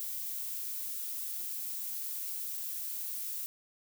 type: noise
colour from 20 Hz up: violet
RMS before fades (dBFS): -38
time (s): 0-3.46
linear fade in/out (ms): 0
effects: none